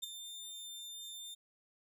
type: tone with ADSR envelope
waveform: sawtooth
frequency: 3599 Hz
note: A7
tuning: 38 cents sharp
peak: -32 dBFS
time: 0.02-1.35 s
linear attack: 17 ms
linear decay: 12 ms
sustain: -10 dB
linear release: 15 ms
effects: none